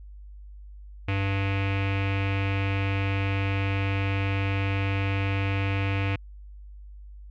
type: tone with low-pass filter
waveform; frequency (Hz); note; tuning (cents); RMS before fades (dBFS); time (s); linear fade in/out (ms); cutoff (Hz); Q
square; 98; G2; 0; -26; 1.08-6.16; 5; 2500; 4.8
effects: added 50 Hz sine -41 dBFS peak until 7.3 s